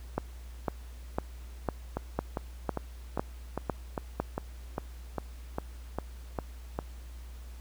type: two click trains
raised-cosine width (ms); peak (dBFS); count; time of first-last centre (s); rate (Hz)
1; -17 / -14; 13 / 9; 1.97-6.789 / 0.18-4.2; 2.49 / 1.99
effects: added 60 Hz sine -42 dBFS peak until 7.6 s + pink hiss -57 dBFS RMS until 7.6 s